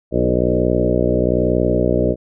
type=harmonic tone with a mistuned harmonic; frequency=61.1 Hz; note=B1; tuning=18 cents flat; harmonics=1 / 2 / 3 / 4 / 5 / 6 / 7 / 8 / 9 / 10; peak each=-23 / -23 / -23 / -23 / -23 / -23 / -23 / -23 / -23 / -23 dBFS; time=0.11-2.16 s; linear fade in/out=50 ms; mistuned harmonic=6; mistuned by=-16 cents; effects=none